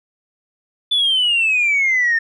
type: exponential sweep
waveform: sine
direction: down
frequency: 3504 to 1800 Hz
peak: -12 dBFS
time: 0.91-2.19 s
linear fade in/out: 10 ms
effects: tanh soft clip ceiling -10 dBFS